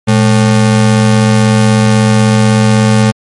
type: ring-modulated tone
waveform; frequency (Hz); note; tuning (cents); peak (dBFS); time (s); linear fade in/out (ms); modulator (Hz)
square; 164.81; E3; 0; -3; 0.07-3.12; 20; 48.1
effects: MP3 48 kbps